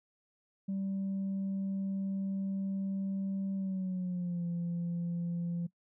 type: tone with pitch glide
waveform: sine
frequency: 194.2 to 172.02 Hz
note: G3 to F3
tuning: -16 to -26 cents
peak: -30 dBFS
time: 0.68-5.67 s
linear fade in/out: 10 ms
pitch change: -210 cents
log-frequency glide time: 3.55-4.45 s
effects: noise-tail reverb RT60 0.1 s tail -21 dB re dry + tanh soft clip ceiling -30 dBFS